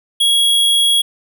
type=tone; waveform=square; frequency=3317 Hz; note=G#7; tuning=3 cents flat; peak=-11 dBFS; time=0.2-1.02 s; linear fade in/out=10 ms; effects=none